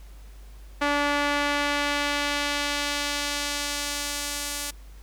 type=tone with band-pass filter sweep; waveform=sawtooth; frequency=289 Hz; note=D4; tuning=28 cents flat; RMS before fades=-27 dBFS; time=0.81-4.71 s; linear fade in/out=10 ms; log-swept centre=1500 to 9100 Hz; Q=0.72; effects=added 50 Hz sine -42 dBFS peak until 5.02 s + pink hiss -56 dBFS RMS until 5.02 s